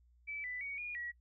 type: tone with pitch steps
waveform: sine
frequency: 2307 / 1990 / 2243 / 2436 / 1921 Hz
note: D7 / B6 / C#7 / D#7 / B6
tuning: -31 / +13 / +20 / -37 / -48 cents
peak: -39 dBFS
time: 0.27-1.12 s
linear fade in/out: 20 ms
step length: 170 ms
effects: noise-tail reverb RT60 0.1 s tail -25 dB re dry + added 60 Hz sine -64 dBFS peak until 1.2 s